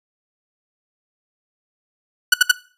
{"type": "tone bursts", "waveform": "sawtooth", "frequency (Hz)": 1480, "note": "F#6", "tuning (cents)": 0, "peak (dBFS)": -4, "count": 3, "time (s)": [2.32, 2.514], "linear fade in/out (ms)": 5, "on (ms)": 20, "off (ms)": 67, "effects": ["noise-tail reverb RT60 0.4 s tail -19 dB re dry", "resampled to 32000 Hz"]}